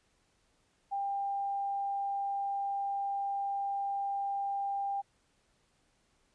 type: tone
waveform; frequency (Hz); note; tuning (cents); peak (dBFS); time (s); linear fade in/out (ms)
sine; 796; G5; +26; -31; 0.91-5.02; 20
effects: pink hiss -72 dBFS RMS until 6.34 s + resampled to 22050 Hz